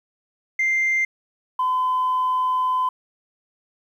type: tone pair in turn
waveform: sine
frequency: 2093 / 1017.3 Hz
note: C7 / C6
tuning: 0 / -49 cents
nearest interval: octave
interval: 1249 cents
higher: first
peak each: -16 / -17 dBFS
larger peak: first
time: 0.59-1.05 / 1.59-2.89 s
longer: second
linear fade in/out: 5 ms
effects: tanh soft clip ceiling -15 dBFS + 9-bit